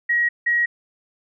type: tone pair in turn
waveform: sine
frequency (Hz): 1900 / 1900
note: A#6 / A#6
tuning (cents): +33 / +33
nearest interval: unison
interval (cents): 0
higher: neither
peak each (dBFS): -16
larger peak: neither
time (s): 0.09-0.29 / 0.46-0.66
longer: neither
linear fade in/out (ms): 10
effects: none